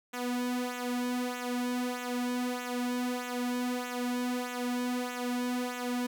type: tone with flanger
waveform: sawtooth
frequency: 246.9 Hz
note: B3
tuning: in tune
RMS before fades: -33 dBFS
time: 0.13-6.07 s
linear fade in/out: 10 ms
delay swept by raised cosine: 0.2 to 2.6 ms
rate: 1.6 Hz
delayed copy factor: -0.7
effects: none